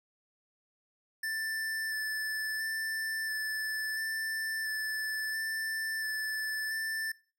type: tone with vibrato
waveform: square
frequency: 1760 Hz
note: A6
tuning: in tune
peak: -33 dBFS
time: 1.23-7.12 s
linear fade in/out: 5 ms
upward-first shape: square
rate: 0.73 Hz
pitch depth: 11 cents each way
effects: noise-tail reverb RT60 0.4 s tail -22 dB re dry